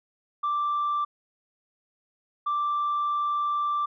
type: tone pair in turn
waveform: sine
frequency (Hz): 1174.7 / 1174.7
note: D6 / D6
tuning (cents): 0 / 0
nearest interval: unison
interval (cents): 0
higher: neither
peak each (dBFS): -22 / -22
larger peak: neither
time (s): 0.43-1.05 / 2.46-3.86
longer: second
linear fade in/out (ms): 10
effects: tanh soft clip ceiling -21 dBFS